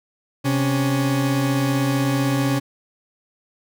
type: tone pair together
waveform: 40% pulse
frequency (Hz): 131.7 / 279.1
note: C3 / C#4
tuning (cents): +12 / +12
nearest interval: octave + minor second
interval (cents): 1300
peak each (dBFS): -20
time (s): 0.44-2.6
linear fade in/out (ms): 20
effects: none